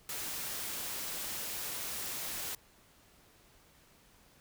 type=noise; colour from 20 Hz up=white; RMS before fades=-39 dBFS; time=0.09-2.55 s; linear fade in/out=2 ms; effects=pink hiss -63 dBFS RMS until 4.4 s